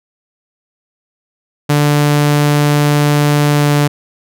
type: tone with pitch glide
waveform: sawtooth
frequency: 146.83 to 145.98 Hz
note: D3 to D3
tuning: 0 to -10 cents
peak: -5 dBFS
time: 1.69-3.88 s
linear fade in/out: 10 ms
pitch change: -10 cents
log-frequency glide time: 3.49-3.72 s
effects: none